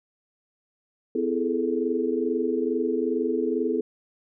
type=tone cluster; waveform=sine; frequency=254.1 / 332.3 / 415.8 / 438.1 Hz; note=B3 / E4 / G#4 / A4; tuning=+49 / +14 / +2 / -7 cents; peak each=-28 dBFS; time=1.15-3.81 s; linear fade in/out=5 ms; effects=none